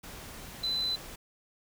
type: tone in noise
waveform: sine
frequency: 4018 Hz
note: B7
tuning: 29 cents sharp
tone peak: -28 dBFS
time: 0.63-0.96 s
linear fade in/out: 10 ms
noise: pink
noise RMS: -45 dBFS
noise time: 0.03-1.16 s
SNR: +14 dB
effects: none